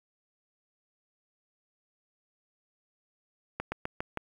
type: slowing click train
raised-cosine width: 0.5 ms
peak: -17 dBFS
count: 5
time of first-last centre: 3.6-4.174 s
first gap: 120 ms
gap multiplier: 1.12
effects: 8-bit